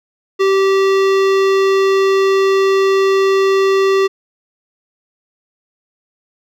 sine tone with hard clipping, 388.1 Hz, G4, 17 cents flat, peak -12 dBFS, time 0.39-4.08 s, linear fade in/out 20 ms, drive 18 dB, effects none

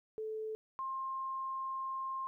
sine tone pair in turn, 436.2 / 1061.1 Hz, A4 / C6, -15 / +24 cents, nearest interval octave + minor third, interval 1539 cents, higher second, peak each -37 / -36 dBFS, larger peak second, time 0.18-0.55 / 0.79-2.27 s, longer second, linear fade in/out 0 ms, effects 13-bit

